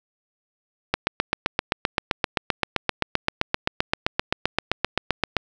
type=click train; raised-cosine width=0.3 ms; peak=-3 dBFS; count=35; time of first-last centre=0.94-5.367 s; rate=7.68 Hz; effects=none